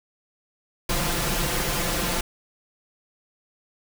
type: noise with comb filter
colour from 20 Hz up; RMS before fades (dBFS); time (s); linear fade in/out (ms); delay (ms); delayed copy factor
pink; -25; 0.89-2.21; 5; 5.8; +0.65
effects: none